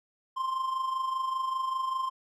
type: tone with amplitude modulation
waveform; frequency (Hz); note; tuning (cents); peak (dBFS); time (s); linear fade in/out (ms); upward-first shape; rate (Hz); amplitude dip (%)
triangle; 1050; C6; +6; -24; 0.36-2.1; 20; sine; 25.1; 55
effects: none